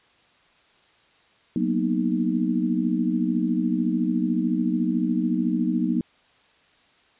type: chord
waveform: sine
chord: B major seventh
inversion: second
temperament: equal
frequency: 185 / 233.1 / 246.9 / 311.1 Hz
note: F#3 / A#3 / B3 / D#4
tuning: 0 / 0 / 0 / 0 cents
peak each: -26 dBFS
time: 1.56-6.01 s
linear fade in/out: 2 ms
effects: white hiss -59 dBFS RMS until 7.19 s + resampled to 8000 Hz